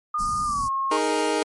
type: tone with pitch glide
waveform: sine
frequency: 1219 to 1079.8 Hz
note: D#6 to C#6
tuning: -36 to -46 cents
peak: -22 dBFS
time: 0.14-0.97 s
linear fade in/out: 5 ms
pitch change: -210 cents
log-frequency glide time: 0.44-0.68 s
type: band-stop noise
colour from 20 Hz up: pink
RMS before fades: -34 dBFS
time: 0.18-0.69 s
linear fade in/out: 20 ms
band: 270 to 4600 Hz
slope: 96 dB/octave
type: chord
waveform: 25% pulse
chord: D# suspended fourth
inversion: none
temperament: equal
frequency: 311.1 / 415.3 / 466.2 Hz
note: D#4 / G#4 / A#4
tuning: 0 / 0 / 0 cents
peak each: -22 dBFS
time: 0.91-1.43 s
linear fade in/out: 5 ms
effects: MP3 48 kbps